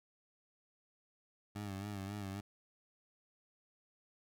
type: tone with vibrato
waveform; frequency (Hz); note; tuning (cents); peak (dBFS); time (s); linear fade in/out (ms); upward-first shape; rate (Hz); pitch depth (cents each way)
20% pulse; 100; G2; +35; -36; 1.55-2.41; 10; sine; 3.7; 73
effects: none